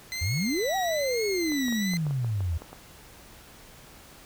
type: tone with vibrato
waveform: 20% pulse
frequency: 2041 Hz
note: C7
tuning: 44 cents flat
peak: -26 dBFS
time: 0.12-1.97 s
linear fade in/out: 0 ms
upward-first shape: triangle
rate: 1.1 Hz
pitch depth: 120 cents each way
type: exponential two-way sweep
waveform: sine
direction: up then down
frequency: 77.78 to 786 to 77.78 Hz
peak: -25 dBFS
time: 0.21-2.58 s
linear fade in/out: 10 ms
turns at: 0.76 s
type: clicks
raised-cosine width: 1 ms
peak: -27 dBFS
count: 10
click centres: 1.52 / 1.683 / 1.725 / 1.936 / 2.067 / 2.109 / 2.246 / 2.406 / 2.62 / 2.73 s
effects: pink hiss -50 dBFS RMS until 4.25 s